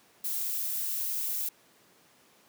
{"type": "noise", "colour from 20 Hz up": "violet", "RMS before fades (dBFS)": -32, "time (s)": [0.24, 1.49], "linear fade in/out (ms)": 5, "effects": ["pink hiss -61 dBFS RMS until 2.48 s", "high-pass 200 Hz 12 dB/octave"]}